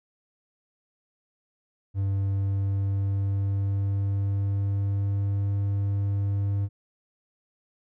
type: tone with pitch glide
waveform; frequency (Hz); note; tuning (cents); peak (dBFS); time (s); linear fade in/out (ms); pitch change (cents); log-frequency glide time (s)
triangle; 98 to 99.89; G2 to G2; 0 to +33; -21; 1.94-6.69; 50; +33; 2.12-5.5
effects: none